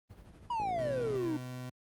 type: noise with tremolo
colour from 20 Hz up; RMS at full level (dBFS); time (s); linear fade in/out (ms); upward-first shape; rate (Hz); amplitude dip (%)
brown; -47; 0.09-0.81; 20; sine; 12; 55
type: exponential sweep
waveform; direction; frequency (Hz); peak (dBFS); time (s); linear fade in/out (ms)
triangle; down; 987.8 to 293.7; -29; 0.5-1.37; 5
type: click train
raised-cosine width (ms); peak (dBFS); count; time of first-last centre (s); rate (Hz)
2; -31; 32; 0.6-1.161; 55.3
type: tone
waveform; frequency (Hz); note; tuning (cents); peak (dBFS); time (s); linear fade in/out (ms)
30% pulse; 126.1; B2; +36; -37; 0.78-1.7; 10
effects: high-pass 60 Hz 12 dB/octave + Opus 32 kbps